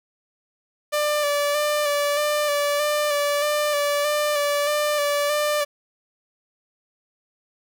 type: tone with vibrato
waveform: sawtooth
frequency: 587 Hz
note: D5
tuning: 1 cent flat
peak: -16 dBFS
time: 0.92-5.65 s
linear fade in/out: 20 ms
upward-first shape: square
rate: 1.6 Hz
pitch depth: 24 cents each way
effects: 8-bit